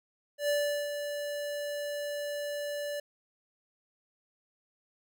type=tone with ADSR envelope; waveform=square; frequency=582 Hz; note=D5; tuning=16 cents flat; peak=-26 dBFS; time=0.38-3 s; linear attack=110 ms; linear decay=390 ms; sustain=-8 dB; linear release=4 ms; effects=none